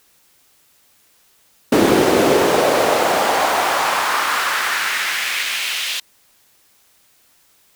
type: noise with high-pass filter sweep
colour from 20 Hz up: brown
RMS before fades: -17 dBFS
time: 1.72-6 s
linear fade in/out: 5 ms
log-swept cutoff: 300 to 3100 Hz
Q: 1.9
effects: white hiss -56 dBFS RMS until 7.75 s